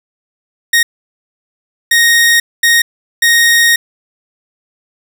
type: tone bursts at uneven times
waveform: sawtooth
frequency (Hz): 1864.7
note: A#6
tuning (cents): 0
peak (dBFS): -3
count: 4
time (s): 0.73-0.83 / 1.91-2.4 / 2.63-2.82 / 3.22-3.76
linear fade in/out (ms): 5
effects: none